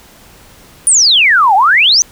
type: exponential two-way sweep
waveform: sine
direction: down then up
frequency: 9770 to 739 to 6370 Hz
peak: -5 dBFS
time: 0.87-2.02 s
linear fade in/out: 0 ms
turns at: 1.55 s
effects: pink hiss -41 dBFS RMS until 2.11 s